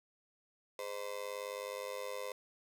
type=tone with amplitude modulation; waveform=35% pulse; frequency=514 Hz; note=C5; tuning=31 cents flat; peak=-34 dBFS; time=0.79-2.32 s; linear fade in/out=2 ms; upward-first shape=sine; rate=99.1 Hz; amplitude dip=95%; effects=none